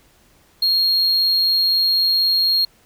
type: tone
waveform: triangle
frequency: 4259 Hz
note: C8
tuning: 30 cents sharp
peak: -13 dBFS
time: 0.62-2.65 s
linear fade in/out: 5 ms
effects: pink hiss -55 dBFS RMS until 2.85 s